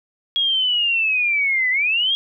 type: linear two-way sweep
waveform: sine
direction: down then up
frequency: 3307 to 1975.5 to 3307 Hz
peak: -16 dBFS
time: 0.36-2.15 s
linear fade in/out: 0 ms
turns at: 1.7 s
effects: none